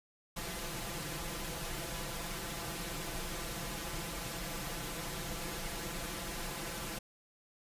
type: noise with comb filter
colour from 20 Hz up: pink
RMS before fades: -40 dBFS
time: 0.36-6.99 s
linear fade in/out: 10 ms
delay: 5.9 ms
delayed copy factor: +0.85
effects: resampled to 32000 Hz